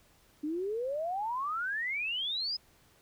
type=exponential sweep; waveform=sine; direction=up; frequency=290 to 5130 Hz; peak=-31 dBFS; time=0.43-2.57 s; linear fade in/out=10 ms; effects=pink hiss -64 dBFS RMS until 3.01 s